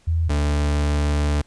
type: tone pair in turn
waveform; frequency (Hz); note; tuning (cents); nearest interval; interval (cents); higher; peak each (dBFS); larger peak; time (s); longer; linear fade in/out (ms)
sine / 40% pulse; 82.41 / 73.42; E2 / D2; 0 / 0; major second; 200; first; -17; neither; 0.07-0.29 / 0.29-1.42; second; 10
effects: pink hiss -58 dBFS RMS until 1.46 s + resampled to 22050 Hz